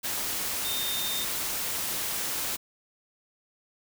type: tone in noise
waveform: sine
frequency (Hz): 3649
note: A#7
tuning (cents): -38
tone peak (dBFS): -32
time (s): 0.64-1.25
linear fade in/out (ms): 20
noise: white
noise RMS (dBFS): -31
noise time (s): 0.03-2.57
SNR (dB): -4
effects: none